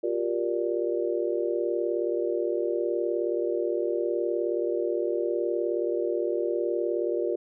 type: chord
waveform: sine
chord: G minor seventh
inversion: third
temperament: just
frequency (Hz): 352.8 / 392 / 470.4 / 588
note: F4 / G4 / Bb4 / D5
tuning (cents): +18 / 0 / +16 / +2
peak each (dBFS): -28 / -32 / -30 / -32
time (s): 0.03-7.36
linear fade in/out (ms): 10
effects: none